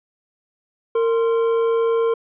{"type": "tone pair together", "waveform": "triangle", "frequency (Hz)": [458.4, 1046.5], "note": ["A#4", "C6"], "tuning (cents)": [-29, 0], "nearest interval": "octave + major second", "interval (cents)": 1429, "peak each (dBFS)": [-14, -26], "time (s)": [0.95, 2.14], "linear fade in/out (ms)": 5, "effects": ["resampled to 8000 Hz"]}